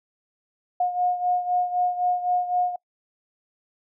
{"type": "beating tone pair", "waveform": "sine", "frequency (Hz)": [718, 721.9], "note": ["F5", "F#5"], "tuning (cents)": [48, -43], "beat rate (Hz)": 3.9, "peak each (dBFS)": [-22, -27], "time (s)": [0.8, 2.76], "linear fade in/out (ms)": 5, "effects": ["noise-tail reverb RT60 0.1 s tail -25 dB re dry"]}